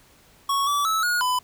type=tone with pitch steps; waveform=square; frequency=1109 / 1152 / 1304 / 1443 / 1002 Hz; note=C#6 / D6 / E6 / F#6 / B5; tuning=0 / -34 / -19 / -44 / +25 cents; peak=-21 dBFS; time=0.49-1.39 s; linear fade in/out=5 ms; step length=180 ms; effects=pink hiss -55 dBFS RMS until 1.43 s